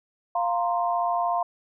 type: chord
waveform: sine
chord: F suspended fourth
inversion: none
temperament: just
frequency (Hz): 698.5 / 931.3 / 1047.7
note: F5 / Bb5 / C6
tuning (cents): 0 / -2 / +2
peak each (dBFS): -24 / -29 / -28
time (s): 0.35-1.43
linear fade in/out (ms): 5
effects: none